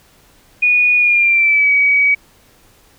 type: tone with pitch glide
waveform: sine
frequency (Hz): 2459 to 2268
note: D#7 to C#7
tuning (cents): -21 to +39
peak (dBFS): -9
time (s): 0.62-2.15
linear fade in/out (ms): 10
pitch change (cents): -140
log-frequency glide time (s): 0.97-1.72
effects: pink hiss -50 dBFS RMS until 2.98 s